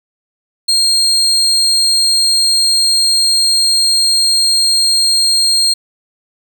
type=tone; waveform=35% pulse; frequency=4215 Hz; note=C8; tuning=12 cents sharp; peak=-8 dBFS; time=0.68-5.74 s; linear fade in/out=10 ms; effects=none